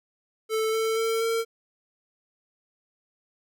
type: tone with pitch steps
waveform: square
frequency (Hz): 440 / 445.1 / 450.3 / 455.5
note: A4 / A4 / A4 / A#4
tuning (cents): 0 / +20 / +40 / -40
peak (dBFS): -24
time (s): 0.49-1.45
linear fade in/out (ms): 50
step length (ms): 240
effects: none